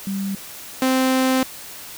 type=tone pair in turn; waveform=sine / sawtooth; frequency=196 / 260.4 Hz; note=G3 / C4; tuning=0 / -8 cents; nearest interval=perfect fourth; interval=492 cents; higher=second; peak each=-22 / -12 dBFS; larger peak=second; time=0.07-0.35 / 0.82-1.43 s; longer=second; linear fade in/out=2 ms; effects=white hiss -37 dBFS RMS until 1.97 s